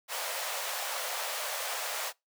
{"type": "high-pass noise", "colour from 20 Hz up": "pink", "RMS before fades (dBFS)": -35, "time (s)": [0.08, 2.13], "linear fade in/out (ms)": 50, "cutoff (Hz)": 520, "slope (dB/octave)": 48, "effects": ["noise-tail reverb RT60 0.2 s tail -24 dB re dry"]}